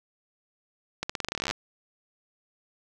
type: accelerating click train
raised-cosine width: 0.2 ms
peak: -12 dBFS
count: 18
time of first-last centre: 1.03-1.51 s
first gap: 65 ms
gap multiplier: 0.88
effects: none